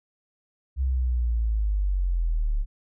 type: linear sweep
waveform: sine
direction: down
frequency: 67.2 to 34.65 Hz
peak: -21 dBFS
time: 0.76-2.66 s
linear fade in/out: 50 ms
effects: none